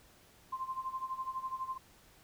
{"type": "tone with tremolo", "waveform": "sine", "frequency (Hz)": 1046.5, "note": "C6", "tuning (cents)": 0, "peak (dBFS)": -33, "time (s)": [0.52, 1.78], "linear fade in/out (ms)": 10, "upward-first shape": "sine", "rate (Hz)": 12, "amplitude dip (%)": 80, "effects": ["pink hiss -62 dBFS RMS until 2.23 s"]}